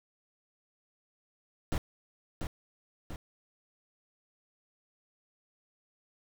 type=noise with echo; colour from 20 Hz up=brown; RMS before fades=-30 dBFS; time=1.72-1.78 s; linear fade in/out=0 ms; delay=690 ms; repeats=2; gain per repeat=-5 dB; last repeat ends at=3.16 s; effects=none